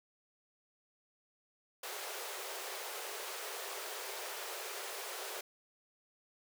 pink high-pass noise, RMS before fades -43 dBFS, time 1.83-5.41 s, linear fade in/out 5 ms, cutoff 370 Hz, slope 96 dB/octave, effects none

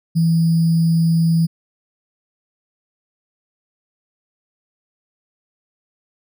sine tone with sample-and-hold, 164.81 Hz, E3, in tune, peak -12 dBFS, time 0.15-1.47 s, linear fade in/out 20 ms, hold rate 4900 Hz, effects none

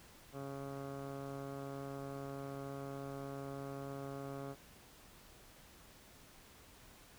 15% pulse tone with low-pass filter, 138.2 Hz, C#3, 5 cents flat, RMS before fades -45 dBFS, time 0.32-4.56 s, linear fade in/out 50 ms, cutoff 980 Hz, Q 2.8, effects pink hiss -60 dBFS RMS until 7.18 s

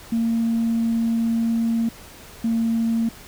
sine tone pair in turn, 229.1 / 228.1 Hz, A#3 / A#3, -30 / -37 cents, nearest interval unison, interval 7 cents, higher first, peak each -17 dBFS, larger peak neither, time 0.12-1.89 / 2.44-3.09 s, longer first, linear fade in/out 5 ms, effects tanh soft clip ceiling -14 dBFS + pink hiss -43 dBFS RMS until 3.27 s

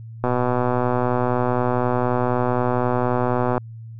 click train, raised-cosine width 1 ms, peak -7 dBFS, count 415, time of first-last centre 0.24-3.579 s, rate 124 Hz, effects added 113 Hz sine -34 dBFS peak until 3.99 s

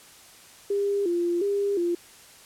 sine tone with vibrato, 373.2 Hz, F#4, 15 cents sharp, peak -22 dBFS, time 0.7-1.95 s, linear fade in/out 5 ms, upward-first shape square, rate 1.4 Hz, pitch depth 130 cents each way, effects white hiss -50 dBFS RMS until 2.45 s + low-pass 11000 Hz 12 dB/octave

